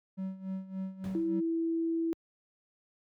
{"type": "tone with tremolo", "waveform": "triangle", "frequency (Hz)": 190, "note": "F#3", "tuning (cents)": 46, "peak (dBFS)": -30, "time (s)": [0.17, 1.41], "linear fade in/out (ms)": 20, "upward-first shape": "sine", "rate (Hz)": 3.5, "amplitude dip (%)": 80}
{"type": "noise with exponential decay", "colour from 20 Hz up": "brown", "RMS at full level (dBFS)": -38, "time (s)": [1.04, 1.46], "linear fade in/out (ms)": 1, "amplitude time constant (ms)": 90}
{"type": "tone", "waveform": "sine", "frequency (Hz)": 329.8, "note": "E4", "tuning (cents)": 1, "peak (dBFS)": -28, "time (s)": [1.15, 2.13], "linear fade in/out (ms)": 0}
{"effects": ["high-pass 100 Hz 12 dB/octave"]}